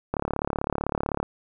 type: click train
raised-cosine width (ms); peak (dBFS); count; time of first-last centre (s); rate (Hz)
1; -11; 40; 0.14-1.229; 35.8
effects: none